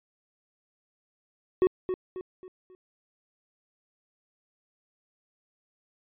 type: tone with echo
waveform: triangle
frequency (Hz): 370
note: F#4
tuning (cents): 0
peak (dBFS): -16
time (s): 1.62-1.67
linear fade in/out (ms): 0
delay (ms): 270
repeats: 4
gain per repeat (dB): -8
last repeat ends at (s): 2.75
effects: resampled to 8000 Hz